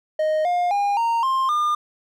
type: tone with pitch steps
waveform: triangle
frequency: 621 / 709.2 / 810 / 925.1 / 1056.5 / 1206.6 Hz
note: D#5 / F5 / G#5 / A#5 / C6 / D6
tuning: -3 / +26 / -43 / -13 / +16 / +46 cents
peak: -16 dBFS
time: 0.19-1.75 s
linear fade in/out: 5 ms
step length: 260 ms
effects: none